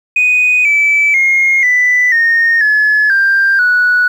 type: tone with pitch steps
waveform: sine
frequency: 2489 / 2309 / 2142 / 1987 / 1843.2 / 1709.9 / 1586.2 / 1471.4 Hz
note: D#7 / D7 / C7 / B6 / A#6 / A6 / G6 / F#6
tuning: 0 / -30 / +40 / +10 / -20 / -50 / +20 / -10 cents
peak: -6 dBFS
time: 0.16-4.08 s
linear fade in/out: 5 ms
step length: 490 ms
effects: tanh soft clip ceiling -4 dBFS + 7-bit